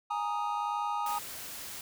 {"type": "chord", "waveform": "triangle", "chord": "Ab suspended second", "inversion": "none", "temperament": "equal", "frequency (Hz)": [830.6, 932.3, 1244.5], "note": ["Ab5", "Bb5", "Eb6"], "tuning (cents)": [0, 0, 0], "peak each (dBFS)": [-32, -33, -33], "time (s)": [0.1, 1.19], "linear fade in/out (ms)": 10}
{"type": "noise", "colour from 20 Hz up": "white", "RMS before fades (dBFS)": -42, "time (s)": [1.06, 1.81], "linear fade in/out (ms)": 2}
{"effects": []}